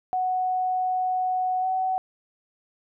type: tone with pitch glide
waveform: sine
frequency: 740 to 751.6 Hz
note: F#5 to F#5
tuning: 0 to +27 cents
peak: -22 dBFS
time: 0.13-1.98 s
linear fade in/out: 0 ms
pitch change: +27 cents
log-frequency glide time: 1.61-1.66 s
effects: none